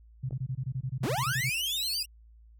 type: tone bursts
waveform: sine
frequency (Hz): 130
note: C3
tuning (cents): -11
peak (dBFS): -29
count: 15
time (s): 0.23-1.498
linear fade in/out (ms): 10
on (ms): 64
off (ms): 22
type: clicks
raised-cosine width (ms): 2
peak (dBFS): -31 / -37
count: 2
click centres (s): 0.309 / 0.329
type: linear sweep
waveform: 40% pulse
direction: up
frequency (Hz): 137.7 to 4936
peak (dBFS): -28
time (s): 1.03-2.03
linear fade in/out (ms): 5
type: tone with vibrato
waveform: 10% pulse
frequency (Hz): 2794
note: F7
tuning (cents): 0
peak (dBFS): -32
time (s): 1.17-2.06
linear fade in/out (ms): 10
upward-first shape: sine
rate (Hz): 9.1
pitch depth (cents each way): 180
effects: added 56 Hz sine -52 dBFS peak until 2.59 s